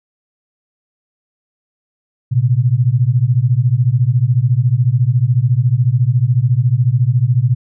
sine beating tone pair, 116.4 / 130.4 Hz, A#2 / C3, -2 / -5 cents, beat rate 14 Hz, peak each -13 dBFS, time 2.31-7.55 s, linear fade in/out 20 ms, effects none

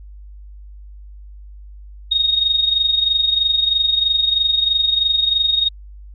sine tone with amplitude modulation, 3729 Hz, A#7, in tune, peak -11 dBFS, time 2.11-5.69 s, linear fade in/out 10 ms, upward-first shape sine, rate 23.1 Hz, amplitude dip 65%, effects added 50 Hz sine -35 dBFS peak until 6.14 s

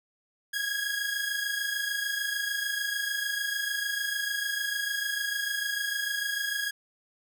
sawtooth tone pair together, 1637 / 1663.7 Hz, G#6 / G#6, -25 / +3 cents, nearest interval unison, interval 28 cents, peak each -28 dBFS, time 0.53-6.71 s, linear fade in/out 10 ms, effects none

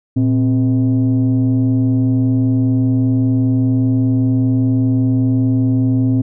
sine tone pair together, 116.53 / 261.6 Hz, A#2 / C4, 0 / 0 cents, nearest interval octave + major second, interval 1400 cents, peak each -12 dBFS, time 0.16-6.22 s, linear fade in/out 10 ms, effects tanh soft clip ceiling -8 dBFS

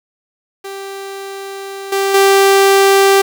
sawtooth tone with level steps, 392 Hz, G4, in tune, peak -21 / -9 / -3 dBFS, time 0.64-3.22 s, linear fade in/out 10 ms, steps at 1.92 / 2.14 s, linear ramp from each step 5 ms, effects 7-bit

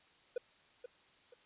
triangle tone with echo, 491.7 Hz, B4, 8 cents flat, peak -31 dBFS, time 0.36-0.38 s, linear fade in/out 5 ms, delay 480 ms, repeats 2, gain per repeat -10 dB, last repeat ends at 1.34 s, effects white hiss -66 dBFS RMS until 1.45 s + resampled to 8000 Hz

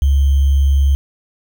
sine tone with sample-and-hold, 69.3 Hz, C#2, in tune, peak -9 dBFS, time 0.02-0.95 s, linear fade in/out 0 ms, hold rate 3150 Hz, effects none

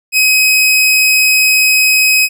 sawtooth tone, 2533 Hz, D#7, 30 cents sharp, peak -4 dBFS, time 0.12-2.29 s, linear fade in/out 50 ms, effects none

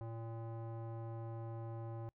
square tone with low-pass filter, 114.2 Hz, A#2, 35 cents flat, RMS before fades -45 dBFS, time 0.01-2.09 s, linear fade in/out 0 ms, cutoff 840 Hz, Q 1.7, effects noise-tail reverb RT60 0.1 s tail -26 dB re dry

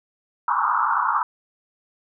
white band-pass noise, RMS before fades -21 dBFS, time 0.48-1.23 s, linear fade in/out 2 ms, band 850 to 1400 Hz, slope 96 dB/octave, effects none

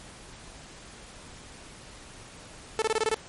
sawtooth tone bursts, 440 Hz, A4, in tune, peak -19 dBFS, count 7, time 2.79-3.143 s, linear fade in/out 0 ms, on 29 ms, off 25 ms, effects pink hiss -47 dBFS RMS until 3.28 s + MP3 48 kbps

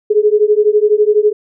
sine beating tone pair, 415.3 / 427.3 Hz, G#4 / G#4, 0 / +49 cents, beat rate 12 Hz, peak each -11 dBFS, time 0.1-1.33 s, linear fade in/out 10 ms, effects none

